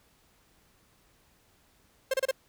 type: tone bursts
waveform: 45% pulse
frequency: 530 Hz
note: C5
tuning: 22 cents sharp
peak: -24 dBFS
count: 4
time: 2.11-2.312 s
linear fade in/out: 5 ms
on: 28 ms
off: 30 ms
effects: pink hiss -65 dBFS RMS until 2.48 s